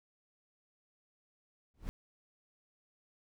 brown noise with exponential growth, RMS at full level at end -36 dBFS, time 1.74-1.89 s, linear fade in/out 0 ms, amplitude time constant 32 ms, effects none

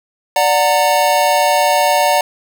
square chord, D augmented, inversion none, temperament just, 587.3 / 734.2 / 917.7 Hz, D5 / F#5 / A#5, 0 / -14 / -27 cents, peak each -16 dBFS, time 0.36-2.21 s, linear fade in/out 2 ms, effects none

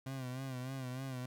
30% pulse tone with vibrato, 130 Hz, C3, 11 cents flat, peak -37 dBFS, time 0.06-1.26 s, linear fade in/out 5 ms, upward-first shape sine, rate 3.3 Hz, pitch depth 67 cents each way, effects none

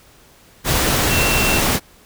sine tone in noise, 2706 Hz, E7, 45 cents sharp, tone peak -20 dBFS, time 1.08-1.62 s, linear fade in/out 50 ms, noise pink, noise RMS -17 dBFS, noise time 0.64-1.8 s, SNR -6 dB, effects pink hiss -49 dBFS RMS until 2.05 s

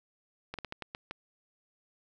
slowing click train, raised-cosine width 0.3 ms, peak -22 dBFS, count 7, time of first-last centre 0.54-1.11 s, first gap 47 ms, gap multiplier 1.28, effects none

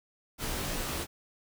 pink noise with comb filter, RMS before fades -34 dBFS, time 0.38-1.07 s, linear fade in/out 50 ms, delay 19 ms, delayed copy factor -0.85, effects none

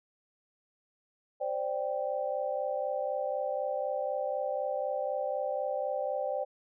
sine chord, C suspended second, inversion none, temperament equal, 523.3 / 587.3 / 784 Hz, C5 / D5 / G5, 0 / 0 / 0 cents, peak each -34 / -33 / -36 dBFS, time 1.4-6.45 s, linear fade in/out 20 ms, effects none

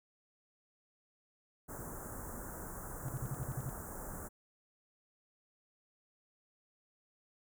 pink band-stop noise, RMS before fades -45 dBFS, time 1.68-4.29 s, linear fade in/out 20 ms, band 1600 to 6900 Hz, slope 48 dB/octave
sine tone bursts, 130.4 Hz, C3, 5 cents flat, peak -35 dBFS, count 8, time 3.05-3.693 s, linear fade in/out 0 ms, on 34 ms, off 53 ms
effects none

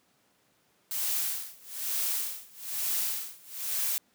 blue noise with tremolo, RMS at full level -29 dBFS, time 0.91-3.98 s, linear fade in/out 0 ms, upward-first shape sine, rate 1.1 Hz, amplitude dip 95%, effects pink hiss -68 dBFS RMS until 4.14 s + high-pass 150 Hz 12 dB/octave

